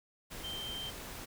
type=tone in noise; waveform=sine; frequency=3136 Hz; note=G7; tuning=in tune; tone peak=-39 dBFS; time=0.43-0.91 s; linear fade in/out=20 ms; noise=pink; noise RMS=-45 dBFS; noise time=0.3-1.26 s; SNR=+3 dB; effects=none